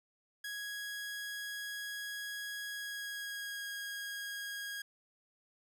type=tone with pitch glide; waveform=sawtooth; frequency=1660 to 1640 Hz; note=G#6 to G#6; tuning=-1 to -22 cents; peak=-36 dBFS; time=0.44-4.82 s; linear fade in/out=5 ms; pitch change=-21 cents; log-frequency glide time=2.67-3.67 s; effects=none